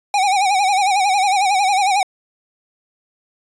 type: tone with vibrato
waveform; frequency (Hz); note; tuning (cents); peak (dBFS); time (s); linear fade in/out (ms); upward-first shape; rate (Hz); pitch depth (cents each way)
square; 784; G5; 0; -14; 0.14-2.03; 2; sine; 11; 100
effects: resampled to 22050 Hz